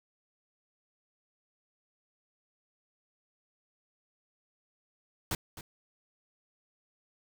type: noise with echo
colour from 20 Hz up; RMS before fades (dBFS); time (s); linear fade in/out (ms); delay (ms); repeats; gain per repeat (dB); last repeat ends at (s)
pink; -32; 5.31-5.35; 2; 260; 1; -13; 5.61
effects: none